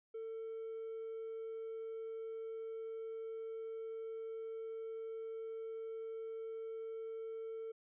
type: tone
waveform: triangle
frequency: 448.1 Hz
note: A4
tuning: 32 cents sharp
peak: -39 dBFS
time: 0.14-7.72 s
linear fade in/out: 10 ms
effects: tanh soft clip ceiling -37 dBFS + resampled to 8000 Hz